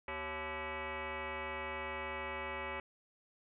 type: tone with frequency modulation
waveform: sine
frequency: 698.5 Hz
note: F5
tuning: in tune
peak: -38 dBFS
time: 0.08-2.8 s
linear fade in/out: 2 ms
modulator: 313 Hz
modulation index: 5.9
effects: none

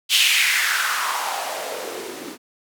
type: noise with band-pass filter sweep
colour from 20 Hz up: blue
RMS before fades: -22 dBFS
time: 0.09-2.38 s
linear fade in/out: 50 ms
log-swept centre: 3200 to 260 Hz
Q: 3.4
effects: none

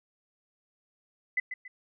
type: tone with echo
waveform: sine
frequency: 2010 Hz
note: B6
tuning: 30 cents sharp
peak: -24 dBFS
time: 1.37-1.4 s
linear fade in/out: 5 ms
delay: 140 ms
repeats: 2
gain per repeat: -9 dB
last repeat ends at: 1.68 s
effects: none

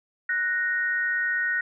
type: tone pair together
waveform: sine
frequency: 1480 / 1864.7 Hz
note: F#6 / A#6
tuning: 0 / 0 cents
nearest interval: major third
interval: 400 cents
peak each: -26 / -25 dBFS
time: 0.29-1.61 s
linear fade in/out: 5 ms
effects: none

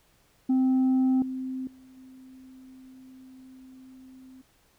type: tone with level steps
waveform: sine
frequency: 260 Hz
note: C4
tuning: 11 cents flat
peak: -17 / -30 / -49 / -46 dBFS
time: 0.49-4.42 s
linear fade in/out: 10 ms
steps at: 1.22 / 1.67 / 1.97 s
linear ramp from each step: 2 ms
effects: tanh soft clip ceiling -19 dBFS + pink hiss -64 dBFS RMS until 4.78 s

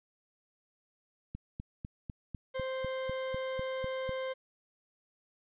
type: click train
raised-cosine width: 5 ms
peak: -27 dBFS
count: 12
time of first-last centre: 1.35-4.093 s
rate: 4.01 Hz
type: tone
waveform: 40% pulse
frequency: 523.3 Hz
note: C5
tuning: in tune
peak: -33 dBFS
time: 2.54-4.34 s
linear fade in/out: 20 ms
effects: resampled to 8000 Hz + 11-bit

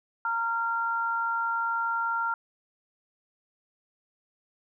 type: tone pair together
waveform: sine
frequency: 922.4 / 1383 Hz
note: A#5 / F6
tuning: -19 / -17 cents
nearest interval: perfect fifth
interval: 702 cents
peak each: -30 / -27 dBFS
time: 0.25-2.34 s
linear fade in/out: 2 ms
effects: none

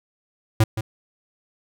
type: tone with echo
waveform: square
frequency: 109.8 Hz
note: A2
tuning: 3 cents flat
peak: -13 dBFS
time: 0.6-0.64 s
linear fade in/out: 5 ms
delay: 170 ms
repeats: 1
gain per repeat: -11 dB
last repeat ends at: 0.81 s
effects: none

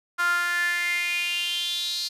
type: tone with high-pass filter sweep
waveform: sawtooth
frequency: 349.2 Hz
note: F4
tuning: in tune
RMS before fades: -26 dBFS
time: 0.18-2.09 s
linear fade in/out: 20 ms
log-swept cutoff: 1300 to 4400 Hz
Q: 7.6
effects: resampled to 32000 Hz

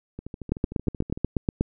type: two click trains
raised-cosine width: 3 ms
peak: -22 / -9 dBFS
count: 14 / 10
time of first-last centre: 0.19-1.175 / 0.52-1.61 s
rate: 13.2 / 8.26 Hz
effects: none

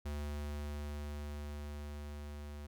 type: tone with level ramp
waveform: square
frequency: 73.42 Hz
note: D2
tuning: in tune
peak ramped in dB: -38 to -45 dBFS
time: 0.05-2.67 s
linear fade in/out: 10 ms
effects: none

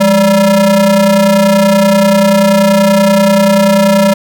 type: ring-modulated tone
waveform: square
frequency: 189.9 Hz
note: F#3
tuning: 45 cents sharp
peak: -3 dBFS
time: 0-4.14 s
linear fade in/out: 10 ms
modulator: 395 Hz
effects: none

